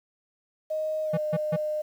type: tone with pitch glide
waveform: sine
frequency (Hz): 622.3 to 608.8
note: D#5 to D#5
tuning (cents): 0 to -38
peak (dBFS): -26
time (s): 0.7-1.82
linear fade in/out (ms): 10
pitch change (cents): -38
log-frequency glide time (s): 1.04-1.17
type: tone bursts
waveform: square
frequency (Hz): 164.81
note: E3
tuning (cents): 0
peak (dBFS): -25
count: 3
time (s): 1.13-1.565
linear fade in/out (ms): 10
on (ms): 45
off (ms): 150
effects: low-pass 2000 Hz 12 dB/octave + 9-bit

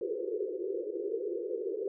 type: band-pass noise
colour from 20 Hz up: pink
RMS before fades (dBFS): -35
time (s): 0.01-1.88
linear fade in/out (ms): 2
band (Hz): 350 to 500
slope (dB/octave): 96
effects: none

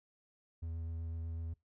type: tone with vibrato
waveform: triangle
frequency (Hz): 82.3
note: E2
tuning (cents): -2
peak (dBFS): -36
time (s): 0.62-1.54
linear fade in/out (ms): 10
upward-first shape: sine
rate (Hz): 8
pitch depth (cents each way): 12
effects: noise-tail reverb RT60 0.2 s tail -24 dB re dry

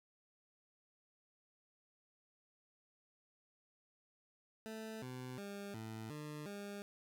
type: tone with pitch steps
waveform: 20% pulse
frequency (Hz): 220.3 / 127.2 / 201 / 110.8 / 150.3 / 202.5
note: A3 / C3 / G3 / A2 / D3 / G#3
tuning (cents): +2 / -48 / +44 / +13 / +40 / -43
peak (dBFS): -40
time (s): 4.66-6.82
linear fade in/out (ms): 0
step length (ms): 360
effects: none

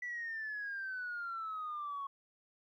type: exponential sweep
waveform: sine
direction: down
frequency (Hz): 1975.5 to 1100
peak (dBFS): -37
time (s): 0.02-2.07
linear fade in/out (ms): 5
effects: tanh soft clip ceiling -34 dBFS + 13-bit

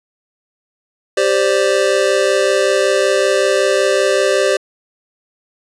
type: chord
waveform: square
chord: G suspended fourth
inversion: none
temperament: just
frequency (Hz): 392 / 522.7 / 588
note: G4 / C5 / D5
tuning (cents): 0 / -2 / +2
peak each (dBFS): -17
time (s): 1.17-4.57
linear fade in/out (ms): 5
effects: resampled to 22050 Hz

